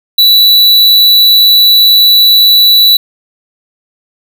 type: tone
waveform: square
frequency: 3949 Hz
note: B7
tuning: 1 cent flat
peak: -3 dBFS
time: 0.18-2.97 s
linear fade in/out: 5 ms
effects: none